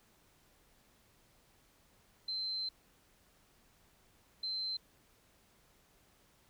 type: tone bursts at uneven times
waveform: sine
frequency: 4100 Hz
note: C8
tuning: 36 cents flat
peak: -35 dBFS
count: 2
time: 2.28-2.69 / 4.43-4.77 s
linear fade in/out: 5 ms
effects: pink hiss -68 dBFS RMS until 6.49 s